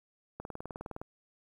click train, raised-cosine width 1 ms, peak -26 dBFS, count 13, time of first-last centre 0.4-1.015 s, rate 19.5 Hz, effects 10-bit

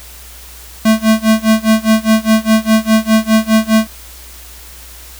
square tone with tremolo, 220 Hz, A3, in tune, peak -6 dBFS, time 0.85-3.87 s, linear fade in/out 5 ms, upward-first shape sine, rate 4.9 Hz, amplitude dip 95%, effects added 60 Hz sine -36 dBFS peak until 5.19 s + white hiss -36 dBFS RMS until 5.19 s

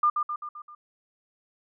sine tone with echo, 1203 Hz, D6, 41 cents sharp, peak -18 dBFS, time 0.03-0.1 s, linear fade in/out 5 ms, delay 130 ms, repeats 5, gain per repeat -5 dB, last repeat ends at 0.75 s, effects none

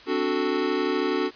square chord, D dominant seventh, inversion third, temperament equal, 261.6 / 293.7 / 370 / 440 Hz, C4 / D4 / F#4 / A4, 0 / 0 / 0 / 0 cents, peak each -32 / -29 / -27 / -29 dBFS, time 0.06-1.31 s, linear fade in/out 50 ms, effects white hiss -47 dBFS RMS until 1.35 s + resampled to 11025 Hz

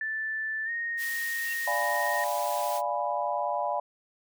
sine tone with pitch glide, 1760 to 1859.3 Hz, A6 to A#6, 0 to -5 cents, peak -29 dBFS, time 0.01-2.24 s, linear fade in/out 2 ms, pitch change +95 cents, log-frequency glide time 0.65-0.7 s
white high-pass noise, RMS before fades -39 dBFS, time 0.97-2.82 s, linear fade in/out 50 ms, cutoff 1700 Hz, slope 12 dB/octave
sine tone with exponential growth, 2743 Hz, F7, 32 cents flat, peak -34 dBFS, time 1.36-1.53 s, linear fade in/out 1 ms, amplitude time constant 36 ms
sine chord, D diminished seventh, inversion none, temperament equal, 587.3 / 698.5 / 830.6 / 987.8 Hz, D5 / F5 / Ab5 / Cb6, 0 / 0 / 0 / 0 cents, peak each -32 dBFS, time 1.67-3.8 s, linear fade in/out 5 ms
effects none

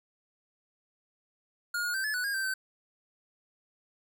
square tone with pitch steps, 1427 / 1439 / 1556 / 1722 / 1482 / 1626 / 1561 / 1537 Hz, F6 / F#6 / G6 / A6 / F#6 / G#6 / G6 / G6, +37 / -49 / -13 / -38 / +2 / -37 / -8 / -35 cents, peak -30 dBFS, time 1.74-2.54 s, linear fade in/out 5 ms, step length 100 ms, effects none

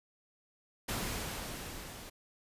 pink noise with level ramp, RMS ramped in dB -35 to -48 dBFS, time 0.88-2.1 s, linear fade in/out 10 ms, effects resampled to 32000 Hz

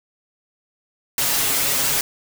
white noise with comb filter, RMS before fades -20 dBFS, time 1.18-2.01 s, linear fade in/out 2 ms, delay 7.3 ms, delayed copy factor +0.8, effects none

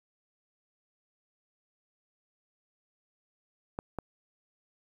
clicks, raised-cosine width 1 ms, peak -20 dBFS, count 2, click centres 3.789 / 3.987 s, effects 9-bit

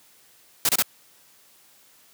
white noise bursts, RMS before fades -20 dBFS, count 3, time 0.65-0.824 s, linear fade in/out 2 ms, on 40 ms, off 27 ms, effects white hiss -56 dBFS RMS until 2.13 s + high-pass 100 Hz 12 dB/octave

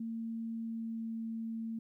sine tone with pitch glide, 227.2 to 225.8 Hz, A#3 to A3, -44 to +45 cents, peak -36 dBFS, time 0-1.79 s, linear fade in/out 5 ms, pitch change -11 cents, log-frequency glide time 0.62-1.12 s, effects 13-bit

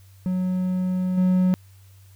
triangle tone with level steps, 183.8 Hz, F#3, 11 cents flat, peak -19 / -14 dBFS, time 0.26-1.54 s, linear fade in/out 0 ms, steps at 1.17 s, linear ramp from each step 10 ms, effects added 96 Hz sine -47 dBFS peak until 2.15 s + white hiss -59 dBFS RMS until 2.15 s

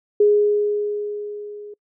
sine tone with level ramp, 415.1 Hz, G#4, 1 cent flat, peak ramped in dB -10 to -34 dBFS, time 0.2-1.74 s, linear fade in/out 5 ms, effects noise-tail reverb RT60 0.1 s tail -26 dB re dry

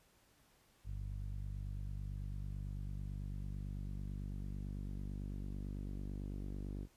sawtooth tone with low-pass filter sweep, 49 Hz, G1, in tune, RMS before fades -43 dBFS, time 0.84-6.88 s, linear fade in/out 50 ms, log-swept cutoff 110 to 310 Hz, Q 1.5, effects pink hiss -70 dBFS RMS until 6.96 s + resampled to 32000 Hz

